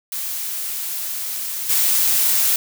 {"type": "noise with level steps", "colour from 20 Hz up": "blue", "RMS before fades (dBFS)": [-26, -17], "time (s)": [0.12, 2.56], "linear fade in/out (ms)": 2, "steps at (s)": 1.69, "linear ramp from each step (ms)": 10, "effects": []}